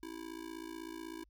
square tone with amplitude modulation, 326.8 Hz, E4, 15 cents flat, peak -40 dBFS, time 0.03-1.24 s, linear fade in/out 0 ms, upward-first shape sine, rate 56.1 Hz, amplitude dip 90%, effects added 50 Hz sine -65 dBFS peak until 1.29 s

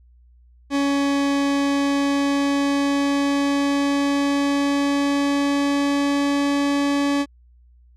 40% pulse tone with pitch glide, 280.4 to 283.5 Hz, C#4 to C#4, +20 to +39 cents, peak -17 dBFS, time 0.7-7.26 s, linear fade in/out 50 ms, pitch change +19 cents, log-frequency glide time 1.33-6.51 s, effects added 60 Hz sine -49 dBFS peak until 7.96 s + low-pass 7000 Hz 12 dB/octave

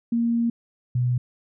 sine tone pair in turn, 233.4 / 123.64 Hz, A#3 / B2, +2 / +2 cents, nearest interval major seventh, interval 1100 cents, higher first, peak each -19 dBFS, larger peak neither, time 0.12-0.5 / 0.95-1.18 s, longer first, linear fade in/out 5 ms, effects none

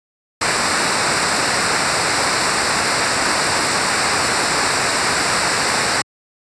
pink noise with comb filter, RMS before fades -17 dBFS, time 0.41-6.02 s, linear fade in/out 5 ms, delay 0.31 ms, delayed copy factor -0.7, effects high-pass 100 Hz 12 dB/octave + resampled to 22050 Hz

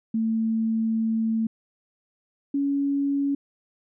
sine tone pair in turn, 223.5 / 280.4 Hz, A3 / C#4, +27 / +20 cents, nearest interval major third, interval 393 cents, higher second, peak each -21 dBFS, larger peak neither, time 0.14-1.47 / 2.54-3.35 s, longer first, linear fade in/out 5 ms, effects none

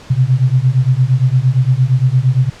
sine beating tone pair, 124.6 / 133.3 Hz, B2 / C3, +16 / +33 cents, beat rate 8.7 Hz, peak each -12 dBFS, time 0.1-2.5 s, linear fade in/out 10 ms, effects pink hiss -38 dBFS RMS until 2.6 s + low-pass 6000 Hz 12 dB/octave

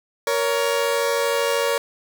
sawtooth tone pair together, 467.7 / 561 Hz, A#4 / C#5, +6 / +21 cents, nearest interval minor third, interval 315 cents, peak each -18 dBFS, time 0.27-1.78 s, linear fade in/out 2 ms, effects none

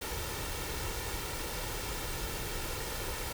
pink noise with comb filter, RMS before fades -37 dBFS, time 0.01-3.33 s, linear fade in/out 10 ms, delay 2.2 ms, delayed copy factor +0.5, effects none

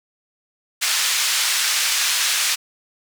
white band-pass noise, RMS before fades -20 dBFS, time 0.81-2.56 s, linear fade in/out 20 ms, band 1500 to 6900 Hz, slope 12 dB/octave, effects none

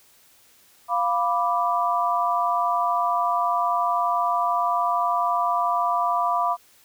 sine chord, B diminished, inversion second, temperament equal, 698.5 / 987.8 / 1174.7 Hz, F5 / B5 / D6, 0 / 0 / 0 cents, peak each -24 dBFS, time 0.88-6.57 s, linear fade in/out 50 ms, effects white hiss -56 dBFS RMS until 6.84 s

